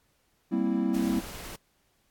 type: chord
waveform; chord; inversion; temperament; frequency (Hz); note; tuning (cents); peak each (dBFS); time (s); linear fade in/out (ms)
triangle; C dominant seventh; second; equal; 196 / 233.1 / 261.6 / 329.6; G3 / Bb3 / C4 / E4; 0 / 0 / 0 / 0; -28; 0.51-1.21; 20
type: noise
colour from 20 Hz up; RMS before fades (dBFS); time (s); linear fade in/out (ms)
pink; -41; 0.94-1.56; 5
effects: pink hiss -70 dBFS RMS until 2.1 s + AAC 64 kbps